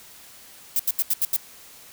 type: noise bursts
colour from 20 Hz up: violet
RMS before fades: -21 dBFS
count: 6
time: 0.76-1.364 s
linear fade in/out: 2 ms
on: 34 ms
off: 80 ms
effects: white hiss -47 dBFS RMS until 1.92 s